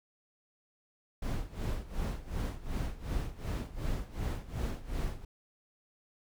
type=noise with tremolo; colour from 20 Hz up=brown; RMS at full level=-32 dBFS; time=1.22-5.25 s; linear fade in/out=5 ms; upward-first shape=sine; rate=2.7 Hz; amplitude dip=85%; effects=none

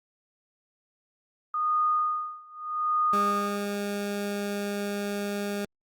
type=tone with tremolo; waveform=sine; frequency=1231 Hz; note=D#6; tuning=19 cents flat; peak=-21 dBFS; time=1.54-3.75 s; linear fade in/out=2 ms; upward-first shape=sine; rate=0.81 Hz; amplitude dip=95%
type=tone; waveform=20% pulse; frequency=203.2 Hz; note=G#3; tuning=38 cents flat; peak=-24 dBFS; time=3.13-5.65 s; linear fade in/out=2 ms
effects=Opus 32 kbps

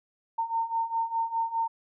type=beating tone pair; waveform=sine; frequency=909 / 913.9 Hz; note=A#5 / A#5; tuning=-44 / -35 cents; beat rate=4.9 Hz; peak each=-31 / -28 dBFS; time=0.38-1.68 s; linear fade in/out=10 ms; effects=none

